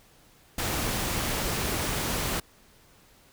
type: noise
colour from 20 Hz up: pink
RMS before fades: -29 dBFS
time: 0.58-2.4 s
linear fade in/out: 5 ms
effects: pink hiss -58 dBFS RMS until 3.32 s